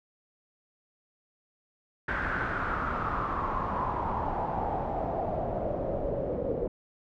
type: noise with low-pass filter sweep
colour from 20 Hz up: pink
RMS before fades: -31 dBFS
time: 2.08-6.68 s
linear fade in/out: 5 ms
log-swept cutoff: 1600 to 480 Hz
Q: 5.2
effects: none